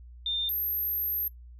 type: tone pair in turn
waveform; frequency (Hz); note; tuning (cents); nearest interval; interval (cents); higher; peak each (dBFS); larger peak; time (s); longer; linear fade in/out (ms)
sine; 3610 / 12837; A7 / G9; +44 / +40; octave + minor seventh; 2196; second; -27; neither; 0.26-0.49 / 0.49-1.28; second; 2
effects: noise-tail reverb RT60 0.1 s tail -20 dB re dry + added 60 Hz sine -45 dBFS peak until 1.59 s